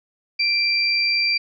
sine tone pair together, 2358 / 4716 Hz, D7 / D8, +6 / +6 cents, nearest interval octave, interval 1200 cents, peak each -20 dBFS, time 0.39-1.38 s, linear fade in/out 10 ms, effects none

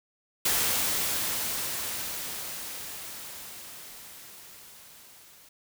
white noise with level ramp, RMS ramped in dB -25 to -54 dBFS, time 0.45-5.49 s, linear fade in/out 5 ms, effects none

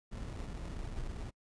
brown noise with sample-and-hold, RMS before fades -41 dBFS, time 0.11-1.31 s, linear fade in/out 20 ms, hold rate 1575 Hz, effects noise-tail reverb RT60 0.1 s tail -26 dB re dry + resampled to 22050 Hz

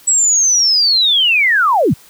sine linear sweep, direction down, 7860 to 88.5 Hz, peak -9 dBFS, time 0.07-1.94 s, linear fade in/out 10 ms, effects white hiss -44 dBFS RMS until 2.09 s

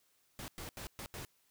pink noise bursts at uneven times, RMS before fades -45 dBFS, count 5, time 0.39-0.48 / 0.58-0.69 / 0.77-0.87 / 0.99-1.06 / 1.14-1.25 s, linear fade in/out 0 ms, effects white hiss -73 dBFS RMS until 1.5 s

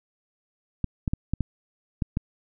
clicks, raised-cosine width 5 ms, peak -12 dBFS, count 7, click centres 0.843 / 1.078 / 1.135 / 1.336 / 1.407 / 2.022 / 2.171 s, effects none

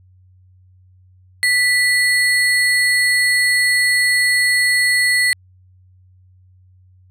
sine tone with sample-and-hold, 1975.5 Hz, B6, in tune, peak -12 dBFS, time 1.43-5.33 s, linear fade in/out 0 ms, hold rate 6300 Hz, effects added 92 Hz sine -47 dBFS peak until 7.1 s + resampled to 32000 Hz

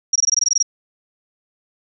sine tone bursts, 5660 Hz, F8, 22 cents sharp, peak -12 dBFS, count 11, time 0.13-0.627 s, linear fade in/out 5 ms, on 27 ms, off 20 ms, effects none

